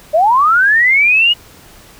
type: linear sweep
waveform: sine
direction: up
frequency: 587 to 2921 Hz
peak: -7 dBFS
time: 0.13-1.34 s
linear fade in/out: 20 ms
effects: pink hiss -41 dBFS RMS until 1.99 s